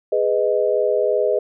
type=chord; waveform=sine; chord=G# minor; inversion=none; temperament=just; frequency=415.3 / 498.4 / 623 Hz; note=G#4 / B4 / D#5; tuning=0 / +16 / +2 cents; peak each=-20 dBFS; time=0.12-1.39 s; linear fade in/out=5 ms; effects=none